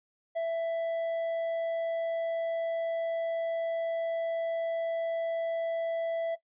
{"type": "tone", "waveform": "triangle", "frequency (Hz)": 663, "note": "E5", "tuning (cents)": 10, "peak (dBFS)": -26, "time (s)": [0.35, 6.36], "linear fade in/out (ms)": 20, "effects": ["noise-tail reverb RT60 0.1 s tail -18 dB re dry", "resampled to 8000 Hz"]}